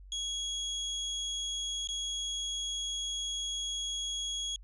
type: tone with dropouts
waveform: 30% pulse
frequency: 3322 Hz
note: G#7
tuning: in tune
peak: -30 dBFS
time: 0.12-4.56 s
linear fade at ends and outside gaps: 1 ms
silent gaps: 1.873-1.888 s
effects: added 47 Hz sine -48 dBFS peak until 4.63 s + resampled to 24000 Hz